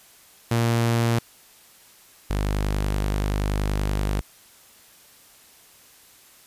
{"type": "tone pair in turn", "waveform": "sawtooth", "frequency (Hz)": [116.54, 50.49], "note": ["A#2", "G#1"], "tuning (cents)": [0, -48], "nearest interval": "octave + major second", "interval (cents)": 1448, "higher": "first", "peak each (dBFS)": [-15, -18], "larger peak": "first", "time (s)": [[0.51, 1.19], [2.3, 4.21]], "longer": "second", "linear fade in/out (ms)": 5, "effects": ["white hiss -52 dBFS RMS until 6.46 s", "resampled to 32000 Hz"]}